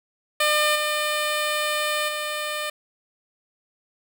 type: tone with level steps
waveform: 10% pulse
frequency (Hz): 602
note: D5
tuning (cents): +43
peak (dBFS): -10 / -14 / -18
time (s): 0.4-2.7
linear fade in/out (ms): 5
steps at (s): 0.75 / 2.08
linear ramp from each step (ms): 10
effects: none